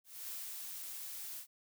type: noise with ADSR envelope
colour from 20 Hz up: blue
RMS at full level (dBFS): -43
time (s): 0.04-1.47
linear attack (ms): 250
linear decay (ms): 180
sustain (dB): -2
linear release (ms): 86
effects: none